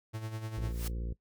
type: tone with tremolo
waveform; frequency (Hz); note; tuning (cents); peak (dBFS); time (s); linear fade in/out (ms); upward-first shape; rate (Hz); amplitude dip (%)
45% pulse; 110; A2; 0; -35; 0.13-0.73; 20; sine; 10; 60
type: harmonic tone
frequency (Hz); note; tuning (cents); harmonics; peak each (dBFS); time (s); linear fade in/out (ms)
57.9; A#1; -11; 1 / 2 / 3 / 4 / 5 / 6 / 7 / 8 / 9; -34 / -45 / -46 / -51 / -54 / -52 / -57 / -54 / -58; 0.57-1.13; 5
type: noise with exponential growth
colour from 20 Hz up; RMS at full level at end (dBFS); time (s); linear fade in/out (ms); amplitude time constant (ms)
white; -38; 0.6-0.88; 5; 60
effects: noise-tail reverb RT60 0.1 s tail -18 dB re dry